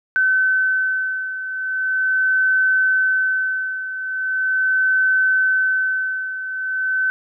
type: beating tone pair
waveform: sine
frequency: 1525 / 1525.4 Hz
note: G6 / G6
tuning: -48 / -48 cents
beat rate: 0.4 Hz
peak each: -17 / -22 dBFS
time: 0.16-7.1 s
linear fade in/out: 0 ms
effects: none